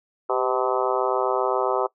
harmonic tone with a mistuned harmonic, 127.5 Hz, C3, 44 cents flat, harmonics 3 / 4 / 5 / 6 / 7 / 8 / 9 / 10, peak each -26 / -27 / -28 / -29 / -29 / -30 / -31 / -31 dBFS, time 0.29-1.87 s, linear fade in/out 10 ms, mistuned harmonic 3, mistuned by +43 cents, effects noise-tail reverb RT60 0.1 s tail -21 dB re dry

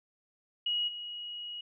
sine tone with level steps, 2900 Hz, F#7, 35 cents flat, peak -28 / -38 dBFS, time 0.66-1.61 s, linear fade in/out 5 ms, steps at 0.87 s, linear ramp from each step 20 ms, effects none

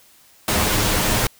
pink noise with comb filter, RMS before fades -19 dBFS, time 0.48-1.27 s, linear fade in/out 2 ms, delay 9.6 ms, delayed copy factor +0.55, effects white hiss -52 dBFS RMS until 1.39 s

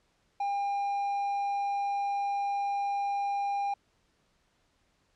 triangle tone, 803 Hz, G5, 41 cents sharp, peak -26 dBFS, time 0.4-3.74 s, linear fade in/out 5 ms, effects pink hiss -71 dBFS RMS until 5.15 s + low-pass 7000 Hz 12 dB/octave

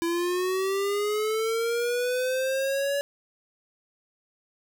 square linear sweep, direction up, 334.2 to 569 Hz, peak -25 dBFS, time 0.02-3.01 s, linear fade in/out 0 ms, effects 10-bit

